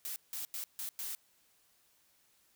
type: noise bursts at uneven times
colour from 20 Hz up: blue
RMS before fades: -40 dBFS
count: 5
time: 0.05-0.16 / 0.33-0.45 / 0.54-0.64 / 0.79-0.89 / 0.99-1.15 s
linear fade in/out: 0 ms
effects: white hiss -70 dBFS RMS until 2.55 s